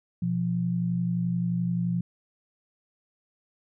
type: tone pair together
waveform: sine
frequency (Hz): 123.08 / 174.61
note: B2 / F3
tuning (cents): -5 / 0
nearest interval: tritone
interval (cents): 605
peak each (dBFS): -30 / -25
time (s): 0.22-2.01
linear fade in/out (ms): 5
effects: none